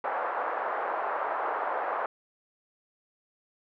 pink band-pass noise, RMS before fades -31 dBFS, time 0.04-2.06 s, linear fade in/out 2 ms, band 560 to 1400 Hz, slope 24 dB/octave, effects none

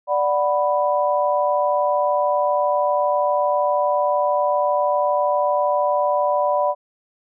sine chord, B minor, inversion first, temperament equal, 587.3 / 740 / 987.8 Hz, D5 / F#5 / B5, 0 / 0 / 0 cents, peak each -19 / -23 / -21 dBFS, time 0.07-6.75 s, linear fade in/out 50 ms, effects none

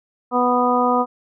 harmonic tone, 247 Hz, B3, in tune, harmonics 1 / 2 / 3 / 4 / 5, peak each -21 / -21 / -21 / -21 / -21 dBFS, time 0.31-1.06 s, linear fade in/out 50 ms, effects none

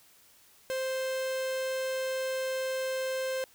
45% pulse tone, 523.3 Hz, C5, in tune, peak -30 dBFS, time 0.7-3.44 s, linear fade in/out 0 ms, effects white hiss -60 dBFS RMS until 3.54 s

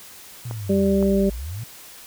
sine exponential two-way sweep, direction down then up, 123.47 to 50.7 to 123.47 Hz, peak -28 dBFS, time 0.45-1.64 s, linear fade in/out 5 ms, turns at 1.3 s
clicks, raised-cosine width 1 ms, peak -19 dBFS, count 2, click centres 0.511 / 1.027 s
harmonic tone, 196 Hz, G3, in tune, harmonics 1 / 2 / 3, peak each -18 / -21 / -25 dBFS, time 0.69-1.3 s, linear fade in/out 10 ms
effects white hiss -43 dBFS RMS until 2.06 s

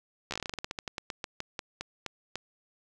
slowing click train, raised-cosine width 0.2 ms, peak -17 dBFS, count 23, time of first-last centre 0.31-2.356 s, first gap 13 ms, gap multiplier 1.16, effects none

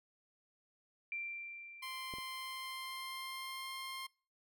sine tone with exponential decay, 2359 Hz, D7, 7 cents sharp, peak -37 dBFS, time 1.12-3.06 s, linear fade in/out 1 ms, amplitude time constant 420 ms
15% pulse tone with pitch glide, 1045 to 1060.2 Hz, C6 to C6, -2 to +23 cents, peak -36 dBFS, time 1.82-4.07 s, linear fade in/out 10 ms, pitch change +25 cents, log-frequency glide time 2.33-3.7 s
clicks, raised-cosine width 2 ms, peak -34 / -41 dBFS, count 2, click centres 2.138 / 2.185 s
effects noise-tail reverb RT60 0.4 s tail -26 dB re dry

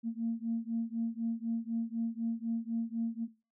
sine beating tone pair, 227.4 / 231.4 Hz, A#3 / A#3, -43 / -13 cents, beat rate 4 Hz, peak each -33 / -34 dBFS, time 0.03-3.28 s, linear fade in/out 50 ms, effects noise-tail reverb RT60 0.3 s tail -18 dB re dry + tanh soft clip ceiling -24 dBFS

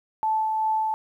sine tone with tremolo, 874 Hz, A5, 12 cents flat, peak -20 dBFS, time 0.23-0.94 s, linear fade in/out 0 ms, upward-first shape sine, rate 2.6 Hz, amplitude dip 25%, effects 10-bit

